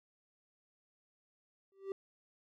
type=tone with exponential growth; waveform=triangle; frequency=389.5 Hz; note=G4; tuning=11 cents flat; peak=-31 dBFS; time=1.72-1.92 s; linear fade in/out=1 ms; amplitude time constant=43 ms; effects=none